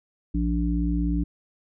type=harmonic tone; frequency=58.27 Hz; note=A#1; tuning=in tune; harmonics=1 / 3 / 5; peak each=-24 / -27 / -27 dBFS; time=0.34-1.24 s; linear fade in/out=10 ms; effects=none